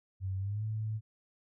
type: tone with pitch glide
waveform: sine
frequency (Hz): 95.2 to 108.73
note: F#2 to A2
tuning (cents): +50 to -20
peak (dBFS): -32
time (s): 0.2-1.01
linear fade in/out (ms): 50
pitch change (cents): +230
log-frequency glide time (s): 0.38-0.64
effects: none